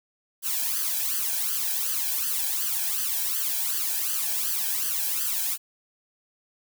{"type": "noise with flanger", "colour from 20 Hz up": "blue", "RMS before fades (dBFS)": -27, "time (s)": [0.42, 5.58], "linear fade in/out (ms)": 50, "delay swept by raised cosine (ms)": [0.64, 1.26], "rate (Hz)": 2.7, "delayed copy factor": 0.9, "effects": []}